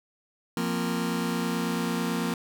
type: chord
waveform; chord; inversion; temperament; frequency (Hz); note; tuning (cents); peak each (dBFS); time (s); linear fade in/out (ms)
sawtooth; F suspended fourth; none; just; 174.61 / 232.8 / 261.9; F3 / Bb3 / C4; 0 / -2 / +2; -26 / -25 / -29; 0.57-2.34; 2
effects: none